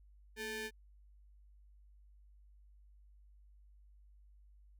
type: ring-modulated tone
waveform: sawtooth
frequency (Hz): 659.3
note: E5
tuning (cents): 0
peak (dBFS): -33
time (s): 0.36-0.71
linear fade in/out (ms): 50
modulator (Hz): 1090
effects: added 50 Hz sine -59 dBFS peak until 4.79 s